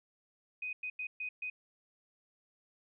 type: tone bursts at uneven times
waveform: sine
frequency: 2500 Hz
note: D#7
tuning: 8 cents sharp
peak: -36 dBFS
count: 5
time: 0.62-0.73 / 0.83-0.9 / 0.99-1.07 / 1.2-1.29 / 1.42-1.5 s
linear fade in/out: 5 ms
effects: none